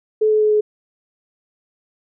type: tone with pitch steps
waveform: sine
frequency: 431.7 / 429 / 426.2 / 423.5 Hz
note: A4 / A4 / G#4 / G#4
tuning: -33 / -44 / +45 / +34 cents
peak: -12 dBFS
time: 0.21-0.61 s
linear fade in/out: 10 ms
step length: 100 ms
effects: none